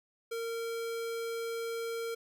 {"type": "tone", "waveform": "square", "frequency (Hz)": 460, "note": "A#4", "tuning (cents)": -23, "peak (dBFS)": -35, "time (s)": [0.31, 2.15], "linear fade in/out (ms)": 10, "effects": []}